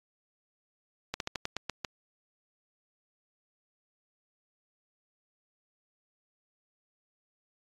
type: slowing click train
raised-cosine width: 0.2 ms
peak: -15 dBFS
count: 8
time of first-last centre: 1.14-1.848 s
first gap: 62 ms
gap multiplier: 1.16
effects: AAC 32 kbps